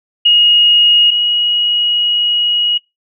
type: tone pair in turn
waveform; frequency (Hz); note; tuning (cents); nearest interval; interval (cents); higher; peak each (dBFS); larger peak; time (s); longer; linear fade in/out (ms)
sine; 2875 / 2898; F7 / F#7; +50 / -37; unison; 13; second; -5 / -11; first; 0.25-1.11 / 1.11-2.78; second; 10
effects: noise-tail reverb RT60 0.2 s tail -22 dB re dry